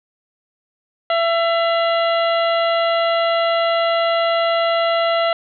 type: harmonic tone with a mistuned harmonic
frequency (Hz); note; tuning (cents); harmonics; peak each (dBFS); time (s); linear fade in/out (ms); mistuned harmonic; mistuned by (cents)
670; E5; +28; 1 / 2 / 3 / 4 / 5 / 6; -16 / -22 / -26 / -28 / -30 / -32; 1.1-5.33; 2; 4; +90
effects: none